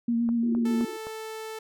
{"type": "tone with vibrato", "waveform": "sine", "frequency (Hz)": 233.7, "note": "A#3", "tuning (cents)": 5, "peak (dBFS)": -22, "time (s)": [0.08, 0.85], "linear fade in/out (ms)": 5, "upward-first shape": "sine", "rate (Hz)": 8.5, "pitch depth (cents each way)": 23}
{"type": "click train", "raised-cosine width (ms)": 1, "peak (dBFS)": -26, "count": 4, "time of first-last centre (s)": [0.29, 1.069], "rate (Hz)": 3.85}
{"type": "band-pass noise", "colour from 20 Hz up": "white", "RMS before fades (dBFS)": -39, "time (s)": [0.43, 0.97], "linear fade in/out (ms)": 2, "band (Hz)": [320, 380], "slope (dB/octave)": 96}
{"type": "tone", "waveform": "sawtooth", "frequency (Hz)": 440, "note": "A4", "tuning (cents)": 0, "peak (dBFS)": -31, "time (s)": [0.65, 1.59], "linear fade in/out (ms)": 5}
{"effects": []}